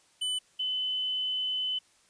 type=tone pair in turn; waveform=square / sine; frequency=3000 / 3023 Hz; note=F#7 / F#7; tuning=+23 / +36 cents; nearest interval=unison; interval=13 cents; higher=second; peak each=-29 / -28 dBFS; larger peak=second; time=0.21-0.39 / 0.59-1.79 s; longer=second; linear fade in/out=10 ms; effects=white hiss -64 dBFS RMS until 2.09 s + resampled to 22050 Hz